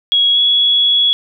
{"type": "tone with pitch glide", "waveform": "sine", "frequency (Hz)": [3322, 3363], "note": ["G#7", "G#7"], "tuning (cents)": [0, 21], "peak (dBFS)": -9, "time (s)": [0.12, 1.13], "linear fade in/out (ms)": 0, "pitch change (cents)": 21, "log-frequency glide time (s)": [0.33, 0.38], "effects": []}